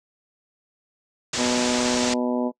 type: low-pass noise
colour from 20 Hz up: white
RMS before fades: -27 dBFS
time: 1.33-2.14 s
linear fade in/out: 5 ms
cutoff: 7600 Hz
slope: 48 dB/octave
type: harmonic tone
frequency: 123.4 Hz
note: B2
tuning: 1 cent flat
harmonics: 2 / 3 / 4 / 5 / 6 / 7 / 8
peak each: -23 / -30 / -30 / -29 / -39 / -35 / -37 dBFS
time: 1.36-2.52 s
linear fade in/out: 50 ms
effects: noise-tail reverb RT60 0.1 s tail -23 dB re dry